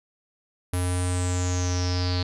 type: tone with low-pass filter sweep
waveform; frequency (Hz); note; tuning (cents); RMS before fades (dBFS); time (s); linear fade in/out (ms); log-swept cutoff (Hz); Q
square; 89.9; F#2; -49; -25; 0.73-2.23; 5; 11000 to 4300; 9.2
effects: none